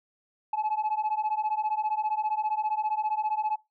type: beating tone pair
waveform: sine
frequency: 850 / 865 Hz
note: G#5 / A5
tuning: +40 / -30 cents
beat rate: 15 Hz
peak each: -27 dBFS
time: 0.53-3.56 s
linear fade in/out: 5 ms
effects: noise-tail reverb RT60 0.2 s tail -22 dB re dry + tanh soft clip ceiling -22 dBFS